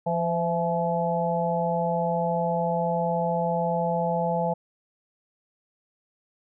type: harmonic tone with a mistuned harmonic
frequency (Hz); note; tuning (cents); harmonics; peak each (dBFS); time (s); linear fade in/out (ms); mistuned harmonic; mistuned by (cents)
170.8; F3; -38; 1 / 3 / 4 / 5; -28 / -28 / -28 / -28; 0.06-4.54; 10; 4; -39
effects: none